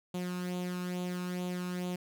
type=tone with flanger; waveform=sawtooth; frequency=179.7 Hz; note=F3; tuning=50 cents sharp; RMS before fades=-36 dBFS; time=0.14-1.96 s; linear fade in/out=5 ms; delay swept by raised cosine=0.28 to 0.78 ms; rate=2.3 Hz; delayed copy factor=+0.6; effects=none